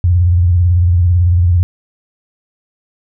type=tone with vibrato; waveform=sine; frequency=87.8 Hz; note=F2; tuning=10 cents sharp; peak=-7 dBFS; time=0.04-1.63 s; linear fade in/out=0 ms; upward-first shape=sine; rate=18 Hz; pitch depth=96 cents each way; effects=none